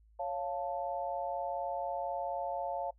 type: chord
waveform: sine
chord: Db augmented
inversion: none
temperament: equal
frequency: 554.4 / 698.5 / 880 Hz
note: Db5 / F5 / A5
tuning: 0 / 0 / 0 cents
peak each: -38 / -37 / -39 dBFS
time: 0.19-2.91 s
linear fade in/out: 10 ms
effects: noise-tail reverb RT60 0.1 s tail -22 dB re dry + added 54 Hz sine -60 dBFS peak until 2.98 s